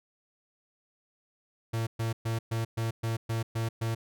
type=tone bursts; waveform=45% pulse; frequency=113.8 Hz; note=A#2; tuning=41 cents flat; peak=-28 dBFS; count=9; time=1.73-3.95 s; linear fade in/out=10 ms; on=140 ms; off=120 ms; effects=none